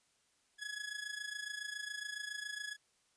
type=tone with amplitude modulation; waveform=sawtooth; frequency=1686 Hz; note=G#6; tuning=26 cents sharp; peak=-34 dBFS; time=0.58-2.77 s; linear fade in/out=50 ms; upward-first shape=sine; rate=27.2 Hz; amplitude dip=75%; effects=white hiss -74 dBFS RMS until 3.16 s + resampled to 22050 Hz